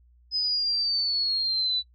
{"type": "exponential sweep", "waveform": "sine", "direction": "down", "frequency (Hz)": [5070, 3951], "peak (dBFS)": -23, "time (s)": [0.31, 1.83], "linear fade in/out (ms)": 50, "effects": ["noise-tail reverb RT60 0.1 s tail -21 dB re dry", "added 60 Hz sine -55 dBFS peak until 1.94 s"]}